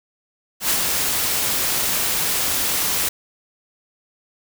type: noise with ADSR envelope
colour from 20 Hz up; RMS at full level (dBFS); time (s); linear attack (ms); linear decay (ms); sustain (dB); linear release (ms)
white; -18; 0.6-3.09; 100; 70; -3; 7
effects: none